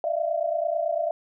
sine tone cluster, 600 / 662 / 691 Hz, D5 / E5 / F5, +37 / +7 / -19 cents, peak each -28 / -26 / -29 dBFS, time 0.04-1.11 s, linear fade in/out 2 ms, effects none

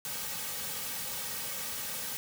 white noise with comb filter, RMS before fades -37 dBFS, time 0.05-2.17 s, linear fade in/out 0 ms, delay 2.9 ms, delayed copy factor -0.9, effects none

